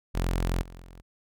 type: tone with level steps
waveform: sawtooth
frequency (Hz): 43.65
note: F1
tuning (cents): 0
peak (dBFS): -21 / -39 / -42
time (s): 0.14-1.02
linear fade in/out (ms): 20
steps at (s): 0.61 / 0.8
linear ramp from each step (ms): 20
effects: none